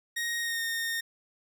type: tone with pitch glide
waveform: sawtooth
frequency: 1872 to 1838.8 Hz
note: A#6 to A#6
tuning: +7 to -24 cents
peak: -26 dBFS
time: 0.16-1.01 s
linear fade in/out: 10 ms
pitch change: -31 cents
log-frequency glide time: 0.39-0.61 s
effects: none